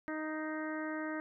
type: harmonic tone with a mistuned harmonic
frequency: 311.1 Hz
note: D#4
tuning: in tune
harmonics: 1 / 2 / 3 / 4 / 5 / 6 / 7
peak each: -38 / -43 / -48 / -47 / -45 / -46 / -55 dBFS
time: 0.08-1.2 s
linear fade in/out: 0 ms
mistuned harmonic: 7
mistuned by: -64 cents
effects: none